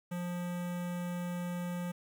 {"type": "tone with notch filter", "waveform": "square", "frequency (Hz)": 176.3, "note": "F3", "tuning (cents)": 17, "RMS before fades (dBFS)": -37, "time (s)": [0.11, 1.92], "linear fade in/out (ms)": 10, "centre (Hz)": 4600, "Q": 1.3, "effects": ["11-bit"]}